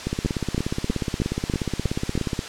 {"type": "two click trains", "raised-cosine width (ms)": 3, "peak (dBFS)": [-9, -11], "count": [7, 40], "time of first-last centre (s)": [[0.26, 2.177], [0.07, 2.391]], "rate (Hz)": [3.13, 16.8], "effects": ["white hiss -34 dBFS RMS until 2.48 s", "low-pass 6000 Hz 12 dB/octave"]}